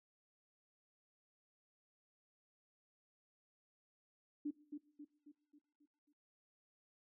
sine tone with echo, 293.7 Hz, D4, in tune, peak -37 dBFS, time 4.45-4.51 s, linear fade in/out 10 ms, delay 270 ms, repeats 6, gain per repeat -6 dB, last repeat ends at 6.13 s, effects noise-tail reverb RT60 0.7 s tail -21 dB re dry

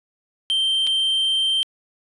triangle tone with dropouts, 3136 Hz, G7, in tune, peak -16 dBFS, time 0.5-1.63 s, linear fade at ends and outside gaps 0 ms, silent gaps 0.868-0.872 s, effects resampled to 24000 Hz

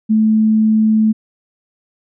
sine tone, 217.9 Hz, A3, 17 cents flat, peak -9 dBFS, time 0.09-1.13 s, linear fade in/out 20 ms, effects none

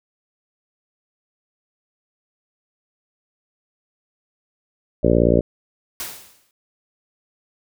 harmonic tone, 58.27 Hz, A#1, in tune, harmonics 1 / 2 / 3 / 4 / 5 / 6 / 7 / 8 / 9 / 10, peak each -22 / -22 / -22 / -22 / -22 / -22 / -22 / -22 / -22 / -22 dBFS, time 5.03-5.41 s, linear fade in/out 10 ms
white noise with exponential decay, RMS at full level -27 dBFS, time 6-6.51 s, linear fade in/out 1 ms, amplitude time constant 110 ms
effects none

